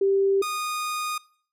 sine / sawtooth tone pair in turn, 392 / 1231.3 Hz, G4 / D#6, 0 / -18 cents, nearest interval octave + minor sixth, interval 1982 cents, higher second, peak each -18 / -23 dBFS, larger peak first, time 0.01-0.42 / 0.42-1.18 s, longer second, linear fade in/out 5 ms, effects noise-tail reverb RT60 0.5 s tail -21 dB re dry + resampled to 32000 Hz

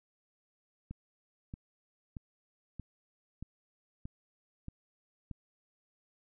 click train, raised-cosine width 5 ms, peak -29 dBFS, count 8, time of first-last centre 0.91-5.313 s, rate 1.59 Hz, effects none

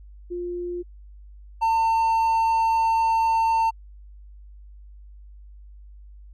sine / triangle tone pair in turn, 351.9 / 902 Hz, F4 / A5, +13 / +43 cents, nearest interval octave + major third, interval 1630 cents, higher second, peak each -27 / -16 dBFS, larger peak second, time 0.3-0.83 / 1.61-3.71 s, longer second, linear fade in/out 20 ms, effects added 50 Hz sine -42 dBFS peak until 6.33 s

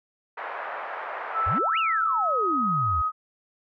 pink band-pass noise, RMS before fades -34 dBFS, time 0.37-1.59 s, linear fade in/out 10 ms, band 620 to 1800 Hz, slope 24 dB/octave
sine tone with pitch glide, 1318.5 to 1260.4 Hz, E6 to D#6, 0 to +22 cents, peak -22 dBFS, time 1.33-3.12 s, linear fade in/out 50 ms, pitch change -78 cents, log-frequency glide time 2.05-2.42 s
sine exponential two-way sweep, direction up then down, 69.5 to 2960 to 69.5 Hz, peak -27 dBFS, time 1.46-3.02 s, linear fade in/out 10 ms, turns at 1.78 s
effects none

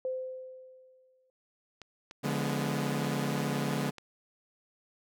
sine tone with exponential decay, 516 Hz, C5, 24 cents flat, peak -29 dBFS, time 0.05-1.3 s, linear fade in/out 1 ms, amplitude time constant 270 ms
clicks, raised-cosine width 0.2 ms, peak -28 dBFS, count 5, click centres 1.817 / 2.111 / 2.461 / 3.029 / 3.983 s
sawtooth chord, D diminished seventh, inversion none, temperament equal with one note detuned, 144.56 / 174.61 / 207.7 / 246.9 Hz, D3 / F3 / Ab3 / Cb4, -27 / 0 / 0 / 0 cents, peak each -29 / -34 / -31 / -32 dBFS, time 2.23-3.91 s, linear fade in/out 20 ms
effects none

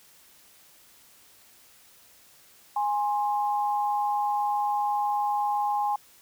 sine tone pair together, 827 / 1054.8 Hz, G#5 / C6, -8 / +14 cents, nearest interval major third, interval 422 cents, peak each -24 / -31 dBFS, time 2.76-5.96 s, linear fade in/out 5 ms, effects white hiss -56 dBFS RMS until 6.21 s

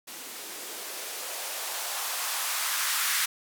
violet noise with band-pass filter sweep, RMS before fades -32 dBFS, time 0.07-3.26 s, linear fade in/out 10 ms, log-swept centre 260 to 1500 Hz, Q 1.7, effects none

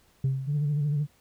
sine tone with exponential decay, 133.8 Hz, C3, 39 cents sharp, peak -18 dBFS, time 0.24-0.8 s, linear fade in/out 5 ms, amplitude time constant 120 ms
sine tone with vibrato, 146.83 Hz, D3, in tune, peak -22 dBFS, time 0.46-1.07 s, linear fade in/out 50 ms, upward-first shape sine, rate 13 Hz, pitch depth 54 cents each way
effects tanh soft clip ceiling -20 dBFS + pink hiss -63 dBFS RMS until 1.2 s

